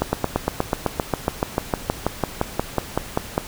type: slowing click train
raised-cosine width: 1 ms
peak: -4 dBFS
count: 23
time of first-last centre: 0.02-3.379 s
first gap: 110 ms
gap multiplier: 1.03
effects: pink hiss -36 dBFS RMS until 3.47 s